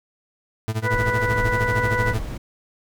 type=tone with tremolo; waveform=40% pulse; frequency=110 Hz; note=A2; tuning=in tune; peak=-19 dBFS; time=0.68-2.19 s; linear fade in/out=0 ms; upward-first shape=sine; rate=13 Hz; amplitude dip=90%
type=harmonic tone; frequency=492.7 Hz; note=B4; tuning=4 cents flat; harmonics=1 / 2 / 3 / 4; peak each=-26 / -26 / -26 / -26 dBFS; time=0.82-2.15 s; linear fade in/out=50 ms
type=noise; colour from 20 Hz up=brown; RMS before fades=-29 dBFS; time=0.93-2.38 s; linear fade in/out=10 ms
effects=none